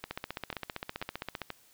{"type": "two click trains", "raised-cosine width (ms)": 0.3, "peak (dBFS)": [-20, -19], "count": [4, 21], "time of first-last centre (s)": [[0.04, 1.503], [0.11, 1.417]], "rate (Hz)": [2.05, 15.3], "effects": ["white hiss -62 dBFS RMS until 1.73 s"]}